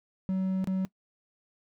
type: tone with dropouts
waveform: triangle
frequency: 188.8 Hz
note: F#3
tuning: 35 cents sharp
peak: -24 dBFS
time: 0.29-0.85 s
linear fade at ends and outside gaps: 0 ms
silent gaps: 0.643-0.673 s
effects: noise-tail reverb RT60 0.1 s tail -20 dB re dry